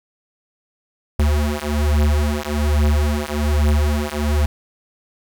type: beating tone pair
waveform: square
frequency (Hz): 73.6 / 74.8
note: D2 / D2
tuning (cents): +4 / +32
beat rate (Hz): 1.2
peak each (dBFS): -19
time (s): 1.19-4.46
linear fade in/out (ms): 5
effects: 8-bit